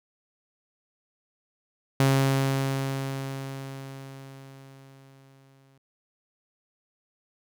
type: tone with exponential decay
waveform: sawtooth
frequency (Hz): 135.5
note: C#3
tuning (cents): -39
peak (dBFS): -14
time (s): 2-5.78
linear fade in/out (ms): 2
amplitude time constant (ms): 820
effects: none